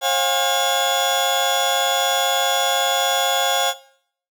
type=tone cluster; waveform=35% pulse; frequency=539 / 709 / 810 / 3413 Hz; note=C#5 / F5 / G#5 / G#7; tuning=-49 / +26 / -43 / +47 cents; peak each=-21 dBFS; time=0.01-3.74 s; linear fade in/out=50 ms; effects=noise-tail reverb RT60 0.6 s tail -18 dB re dry